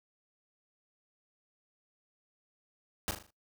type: noise with echo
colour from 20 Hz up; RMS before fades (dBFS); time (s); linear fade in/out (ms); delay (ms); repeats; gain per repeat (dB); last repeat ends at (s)
pink; -33; 3.08-3.11; 0; 39; 5; -7; 3.305
effects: noise-tail reverb RT60 0.2 s tail -25 dB re dry